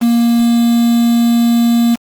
triangle tone with quantisation, 234.9 Hz, A#3, 13 cents sharp, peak -6 dBFS, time 0.01-1.96 s, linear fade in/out 20 ms, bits 4, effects Opus 24 kbps

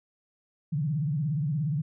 sine tone with vibrato, 148.9 Hz, D3, 24 cents sharp, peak -25 dBFS, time 0.72-1.82 s, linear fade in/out 10 ms, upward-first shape sine, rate 17 Hz, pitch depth 190 cents each way, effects none

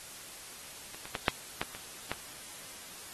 clicks, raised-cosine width 0.3 ms, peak -29 / -25 / -16 / -8 / -14 / -25 / -16 dBFS, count 7, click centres 0.946 / 1.055 / 1.152 / 1.282 / 1.615 / 1.749 / 2.116 s, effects white hiss -47 dBFS RMS until 3.13 s + AAC 32 kbps

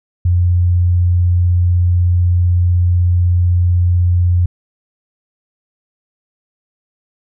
sine tone, 88.4 Hz, F2, 22 cents sharp, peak -9 dBFS, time 0.25-4.46 s, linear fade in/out 5 ms, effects none

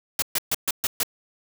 white noise bursts, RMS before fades -23 dBFS, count 6, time 0.19-1.032 s, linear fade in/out 2 ms, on 32 ms, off 130 ms, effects none

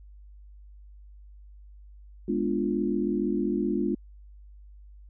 sine chord, G# diminished seventh, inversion none, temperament equal, 207.7 / 246.9 / 293.7 / 349.2 Hz, G#3 / B3 / D4 / F4, 0 / 0 / 0 / 0 cents, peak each -29 / -31 / -30 / -29 dBFS, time 2.28-3.95 s, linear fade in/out 5 ms, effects added 50 Hz sine -46 dBFS peak until 5.09 s

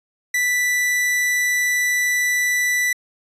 45% pulse tone, 1975.5 Hz, B6, in tune, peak -17 dBFS, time 0.34-2.93 s, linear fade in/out 5 ms, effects resampled to 32000 Hz

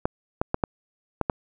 clicks, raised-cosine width 1 ms, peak -8 dBFS, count 6, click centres 0.055 / 0.415 / 0.544 / 0.638 / 1.213 / 1.298 s, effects none

